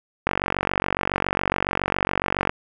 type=click train; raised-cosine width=0.5 ms; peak=-5 dBFS; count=106; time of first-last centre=0.27-2.495 s; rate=47.2 Hz; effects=none